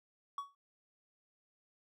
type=tone with exponential decay; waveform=triangle; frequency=1124 Hz; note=C#6; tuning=24 cents sharp; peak=-32 dBFS; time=0.38-0.55 s; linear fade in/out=2 ms; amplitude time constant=35 ms; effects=none